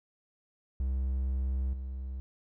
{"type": "tone with level steps", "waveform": "triangle", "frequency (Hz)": 65.41, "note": "C2", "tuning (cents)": 0, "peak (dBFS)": [-26, -33], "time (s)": [0.8, 2.2], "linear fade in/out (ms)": 0, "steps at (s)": 1.73, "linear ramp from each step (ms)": 5, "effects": []}